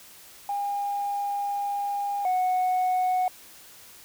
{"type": "tone pair in turn", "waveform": "sine", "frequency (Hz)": [809, 736.9], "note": ["G#5", "F#5"], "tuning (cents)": [-46, -7], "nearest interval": "major second", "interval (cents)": 161, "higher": "first", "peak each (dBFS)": [-25, -19], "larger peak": "second", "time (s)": [[0.49, 2.25], [2.25, 3.28]], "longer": "first", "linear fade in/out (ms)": 2, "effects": ["tanh soft clip ceiling -20 dBFS", "white hiss -49 dBFS RMS until 4.04 s"]}